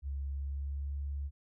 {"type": "tone with pitch glide", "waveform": "sine", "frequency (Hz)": [69.3, 70.59], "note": ["C#2", "C#2"], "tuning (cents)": [0, 32], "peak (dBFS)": -34, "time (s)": [0.02, 1.31], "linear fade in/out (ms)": 50, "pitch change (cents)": 32, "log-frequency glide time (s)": [0.31, 0.97], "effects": []}